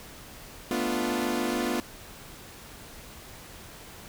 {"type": "chord", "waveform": "sawtooth", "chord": "B half-diminished seventh", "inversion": "third", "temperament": "equal", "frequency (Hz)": [220, 246.9, 293.7, 349.2], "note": ["A3", "B3", "D4", "F4"], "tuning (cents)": [0, 0, 0, 0], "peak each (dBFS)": [-31, -26, -30, -27], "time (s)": [0.71, 1.8], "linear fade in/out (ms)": 0, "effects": ["pink hiss -46 dBFS RMS until 4.08 s"]}